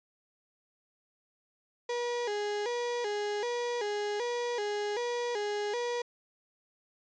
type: tone with vibrato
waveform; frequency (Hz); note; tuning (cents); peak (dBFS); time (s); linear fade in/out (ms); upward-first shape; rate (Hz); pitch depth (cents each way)
35% pulse; 446.6; A4; +26; -29; 1.89-6.02; 5; square; 1.3; 130
effects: resampled to 16000 Hz